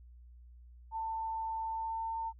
sine tone with pitch glide, 893 to 902.9 Hz, A5 to A5, +25 to +44 cents, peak -34 dBFS, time 0.91-2.33 s, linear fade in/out 50 ms, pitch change +19 cents, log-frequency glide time 1.65-2.17 s, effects added 60 Hz sine -52 dBFS peak until 2.39 s

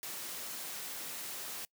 white noise, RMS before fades -42 dBFS, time 0.03-1.65 s, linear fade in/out 0 ms, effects noise-tail reverb RT60 0.1 s tail -24 dB re dry + high-pass 150 Hz 12 dB/octave

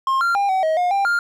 triangle tone with pitch steps, 1066 / 1384 / 802 / 758 / 634 / 715 / 793 / 1403 Hz, C6 / F6 / G5 / F#5 / D#5 / F5 / G5 / F6, +32 / -16 / +39 / +42 / +32 / +41 / +20 / +8 cents, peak -14 dBFS, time 0.07-1.19 s, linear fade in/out 2 ms, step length 140 ms, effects none

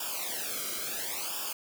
white noise with flanger, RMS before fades -35 dBFS, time 0-1.53 s, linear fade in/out 5 ms, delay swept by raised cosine 0.48 to 1.14 ms, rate 0.72 Hz, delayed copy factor -1, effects none

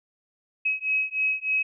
sine beating tone pair, 2551 / 2554.3 Hz, D#7 / D#7, +43 / +45 cents, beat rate 3.3 Hz, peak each -26 dBFS, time 0.65-1.63 s, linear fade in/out 10 ms, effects none

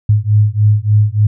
sine beating tone pair, 103.83 / 107.23 Hz, G#2 / A2, 0 / -44 cents, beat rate 3.4 Hz, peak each -11 dBFS, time 0.09-1.27 s, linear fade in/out 5 ms, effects none

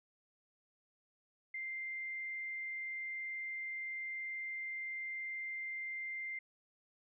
sine tone, 2093 Hz, C7, in tune, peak -39 dBFS, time 1.54-6.39 s, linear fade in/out 5 ms, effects none

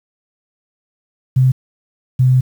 sine tone pair in turn, 129.5 / 128.23 Hz, C3 / C3, -17 / -35 cents, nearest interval unison, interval 18 cents, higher first, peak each -8 dBFS, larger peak neither, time 1.36-1.52 / 2.19-2.41 s, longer second, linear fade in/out 10 ms, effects 7-bit

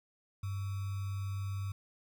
sine tone with sample-and-hold, 98 Hz, G2, in tune, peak -34 dBFS, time 0.43-1.72 s, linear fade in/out 5 ms, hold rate 1225 Hz, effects none

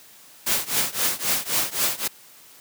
white noise with tremolo, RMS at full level -20 dBFS, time 0.46-2.08 s, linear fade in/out 10 ms, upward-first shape triangle, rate 3.8 Hz, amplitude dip 95%, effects white hiss -49 dBFS RMS until 2.6 s + high-pass 100 Hz 12 dB/octave

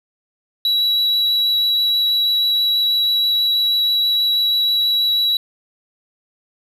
triangle tone with vibrato, 3909 Hz, B7, 19 cents flat, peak -13 dBFS, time 0.65-5.37 s, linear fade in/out 2 ms, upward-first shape triangle, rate 6.2 Hz, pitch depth 8 cents each way, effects none

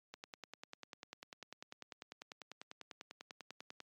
click train, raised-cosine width 0.2 ms, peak -30 dBFS, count 38, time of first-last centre 0.14-3.803 s, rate 10.1 Hz, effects high-pass 200 Hz 12 dB/octave + MP3 96 kbps

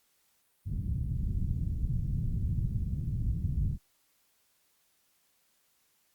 white low-pass noise, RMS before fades -31 dBFS, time 0.65-3.78 s, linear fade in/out 50 ms, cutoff 140 Hz, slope 24 dB/octave, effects white hiss -71 dBFS RMS until 6.14 s + Opus 48 kbps

